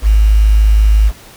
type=tone with quantisation; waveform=sine; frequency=52.8 Hz; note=G#1; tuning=29 cents sharp; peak=-5 dBFS; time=0.02-1.12 s; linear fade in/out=50 ms; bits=5; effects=pink hiss -38 dBFS RMS until 1.36 s